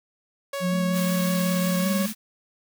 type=tone with vibrato; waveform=sawtooth; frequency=554.4 Hz; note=C#5; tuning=in tune; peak=-24 dBFS; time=0.53-2.06 s; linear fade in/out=5 ms; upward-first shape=sine; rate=5.4 Hz; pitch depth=12 cents each way
type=tone with pitch glide; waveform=sine; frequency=178.5 to 195.78 Hz; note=F3 to G3; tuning=+38 to -2 cents; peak=-22 dBFS; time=0.6-2.09 s; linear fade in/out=50 ms; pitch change=+160 cents; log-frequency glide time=1.8-1.89 s
type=tone; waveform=sine; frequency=216.7 Hz; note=A3; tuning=26 cents flat; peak=-31 dBFS; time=0.72-2.13 s; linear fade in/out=10 ms
type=high-pass noise; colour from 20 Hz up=white; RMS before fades=-34 dBFS; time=0.92-2.15 s; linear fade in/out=50 ms; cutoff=1100 Hz; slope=12 dB/octave
effects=none